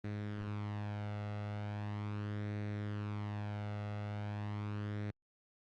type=tone with flanger; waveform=sawtooth; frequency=103.83 Hz; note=G#2; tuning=in tune; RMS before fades=-40 dBFS; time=0.04-5.11 s; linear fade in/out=5 ms; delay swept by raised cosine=0.49 to 1.49 ms; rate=0.39 Hz; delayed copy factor=+0.5; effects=low-pass 3000 Hz 12 dB/octave + Opus 32 kbps